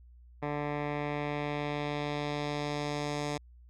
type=tone with low-pass filter sweep; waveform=10% pulse; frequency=146.83 Hz; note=D3; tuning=in tune; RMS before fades=-34 dBFS; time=0.42-3.38 s; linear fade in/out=10 ms; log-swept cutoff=1700 to 6900 Hz; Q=1.3; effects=added 60 Hz sine -52 dBFS peak until 3.69 s